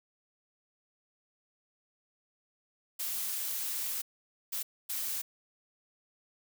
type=noise bursts at uneven times; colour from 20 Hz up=blue; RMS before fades=-35 dBFS; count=3; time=2.99-4.02 / 4.52-4.63 / 4.89-5.22 s; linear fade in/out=10 ms; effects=none